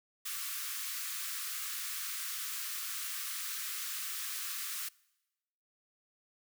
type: high-pass noise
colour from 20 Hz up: white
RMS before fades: -39 dBFS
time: 0.25-4.89 s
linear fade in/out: 10 ms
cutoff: 1100 Hz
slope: 96 dB/octave
effects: noise-tail reverb RT60 1.0 s tail -24 dB re dry